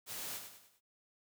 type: noise with echo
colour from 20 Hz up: white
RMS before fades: -43 dBFS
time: 0.06-0.41 s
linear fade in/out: 50 ms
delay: 100 ms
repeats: 4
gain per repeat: -7 dB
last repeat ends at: 0.81 s
effects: none